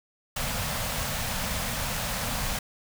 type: band-stop noise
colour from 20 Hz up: pink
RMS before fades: -30 dBFS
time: 0.36-2.59 s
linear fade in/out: 5 ms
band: 250 to 490 Hz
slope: 48 dB/octave
effects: none